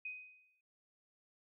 sine tone with exponential decay, 2505 Hz, D#7, 11 cents sharp, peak -39 dBFS, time 0.05-0.61 s, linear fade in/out 5 ms, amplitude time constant 120 ms, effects noise-tail reverb RT60 0.5 s tail -24 dB re dry

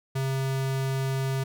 square tone, 134 Hz, C3, 42 cents sharp, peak -26 dBFS, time 0.15-1.44 s, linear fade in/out 10 ms, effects none

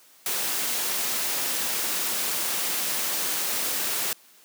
white noise, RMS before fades -27 dBFS, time 0.26-4.13 s, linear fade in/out 2 ms, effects white hiss -55 dBFS RMS until 4.44 s + high-pass 200 Hz 12 dB/octave

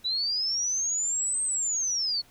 sine linear two-way sweep, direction up then down, 3885 to 8372 to 4310 Hz, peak -25 dBFS, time 0.04-2.22 s, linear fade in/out 20 ms, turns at 1.43 s, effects pink hiss -58 dBFS RMS until 2.3 s

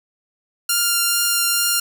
5% pulse tone with vibrato, 1396.9 Hz, F6, in tune, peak -5 dBFS, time 0.69-1.8 s, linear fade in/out 5 ms, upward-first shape triangle, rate 2.3 Hz, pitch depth 9 cents each way, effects none

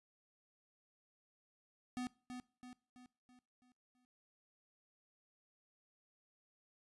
square tone with echo, 249.6 Hz, B3, 19 cents sharp, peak -40 dBFS, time 1.97-2.07 s, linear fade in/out 0 ms, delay 330 ms, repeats 6, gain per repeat -6 dB, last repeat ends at 4.05 s, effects noise-tail reverb RT60 0.4 s tail -22 dB re dry + resampled to 24000 Hz

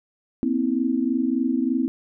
sine tone cluster, 238.8 / 262.1 / 324.1 Hz, A#3 / C4 / E4, +42 / +3 / -29 cents, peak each -25 / -22 / -26 dBFS, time 0.43-1.88 s, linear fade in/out 0 ms, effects none

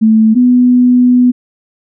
sine tone pair in turn, 220 / 247.9 Hz, A3 / B3, 0 / +7 cents, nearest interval major second, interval 207 cents, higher second, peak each -4 dBFS, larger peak neither, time 0.01-0.35 / 0.35-1.32 s, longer second, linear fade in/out 20 ms, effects none

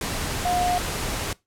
sine tone in noise, 716 Hz, F5, 43 cents sharp, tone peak -21 dBFS, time 0.45-0.78 s, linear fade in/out 2 ms, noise pink, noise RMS -28 dBFS, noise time 0.01-1.33 s, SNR +4 dB, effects noise-tail reverb RT60 0.2 s tail -21 dB re dry + low-pass 12000 Hz 12 dB/octave

